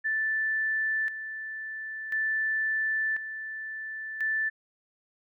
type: tone with tremolo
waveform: sine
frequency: 1760 Hz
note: A6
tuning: in tune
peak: -25 dBFS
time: 0.04-4.5 s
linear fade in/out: 20 ms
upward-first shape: square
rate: 0.48 Hz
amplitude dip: 65%
effects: none